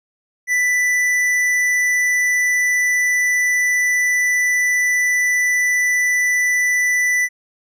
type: tone with tanh clipping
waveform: triangle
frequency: 1983 Hz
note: B6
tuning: 7 cents sharp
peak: -16 dBFS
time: 0.47-7.29 s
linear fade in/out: 50 ms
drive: 15 dB
effects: none